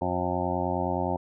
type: harmonic tone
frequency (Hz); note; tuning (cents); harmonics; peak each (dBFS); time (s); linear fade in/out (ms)
89.7; F2; +47; 1 / 2 / 3 / 4 / 6 / 7 / 8 / 9 / 10; -34 / -34 / -34 / -34 / -34 / -34 / -34 / -34 / -34; 0.01-1.17; 10
effects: none